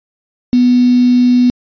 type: tone with quantisation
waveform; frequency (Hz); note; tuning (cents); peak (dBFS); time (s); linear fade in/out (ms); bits
sine; 246.9; B3; 0; -6; 0.53-1.5; 0; 4
effects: resampled to 11025 Hz